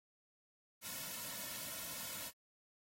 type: noise with comb filter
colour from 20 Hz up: white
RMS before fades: -45 dBFS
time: 0.81-2.32 s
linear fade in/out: 50 ms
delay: 2.5 ms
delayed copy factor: -0.95
effects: AAC 48 kbps